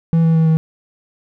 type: tone with pitch steps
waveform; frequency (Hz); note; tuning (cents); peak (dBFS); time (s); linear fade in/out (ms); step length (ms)
triangle; 164.8 / 163.1 / 161.41 / 159.74; E3 / E3 / E3 / D#3; 0 / -18 / -36 / +46; -8; 0.13-0.57; 0; 110
effects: none